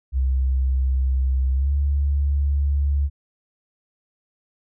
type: tone with pitch glide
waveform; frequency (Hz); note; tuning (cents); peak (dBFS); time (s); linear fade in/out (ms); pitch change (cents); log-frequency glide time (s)
sine; 65.41 to 70.92; C2 to C#2; 0 to +40; -17; 0.12-3.1; 50; +140; 1.53-1.72
effects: none